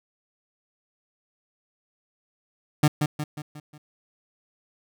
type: tone with echo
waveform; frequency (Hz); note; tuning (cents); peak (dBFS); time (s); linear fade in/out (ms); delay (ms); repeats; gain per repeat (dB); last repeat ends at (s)
30% pulse; 150; D3; +37; -12; 2.83-2.88; 5; 180; 5; -6; 3.78
effects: none